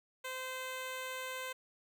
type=tone; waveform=10% pulse; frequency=516 Hz; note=C5; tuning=24 cents flat; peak=-31 dBFS; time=0.24-1.53 s; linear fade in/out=10 ms; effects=none